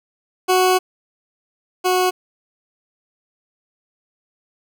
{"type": "tone pair in turn", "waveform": "20% pulse", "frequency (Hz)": [369.5, 366.9], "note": ["F#4", "F#4"], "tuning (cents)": [-2, -15], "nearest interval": "unison", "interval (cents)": 13, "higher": "first", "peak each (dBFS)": [-8, -10], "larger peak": "first", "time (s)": [[0.48, 0.79], [1.84, 2.11]], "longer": "first", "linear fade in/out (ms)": 20, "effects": []}